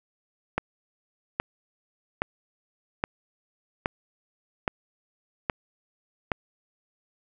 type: click train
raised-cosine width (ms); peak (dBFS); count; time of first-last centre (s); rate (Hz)
0.5; -9; 8; 0.58-6.318; 1.22
effects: none